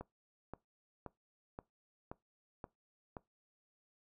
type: click train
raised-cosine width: 1 ms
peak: -30 dBFS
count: 7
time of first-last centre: 0.01-3.168 s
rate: 1.9 Hz
effects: noise-tail reverb RT60 0.2 s tail -21 dB re dry